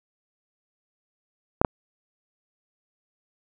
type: clicks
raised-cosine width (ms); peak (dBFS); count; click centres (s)
1; -3; 2; 1.615 / 1.648
effects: none